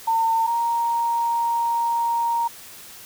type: tone pair in turn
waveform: sine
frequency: 906 / 933.1 Hz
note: A#5 / A#5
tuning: -50 / +1 cents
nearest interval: minor second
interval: 51 cents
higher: second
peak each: -17 / -19 dBFS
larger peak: first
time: 0.07-0.47 / 0.47-2.48 s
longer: second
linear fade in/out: 10 ms
effects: white hiss -42 dBFS RMS until 3.05 s